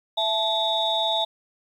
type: tone cluster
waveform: sine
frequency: 665 / 869 / 3547 / 3774 Hz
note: E5 / A5 / A7 / A#7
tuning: +15 / -22 / +13 / +21 cents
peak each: -26 dBFS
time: 0.17-1.25 s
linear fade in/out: 10 ms
effects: tanh soft clip ceiling -12 dBFS + 9-bit